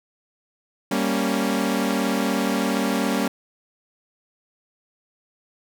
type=chord; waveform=sawtooth; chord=G diminished; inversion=none; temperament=equal; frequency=196 / 233.1 / 277.2 Hz; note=G3 / Bb3 / Db4; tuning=0 / 0 / 0 cents; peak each=-21 / -21 / -21 dBFS; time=0.91-3.28 s; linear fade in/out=5 ms; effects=none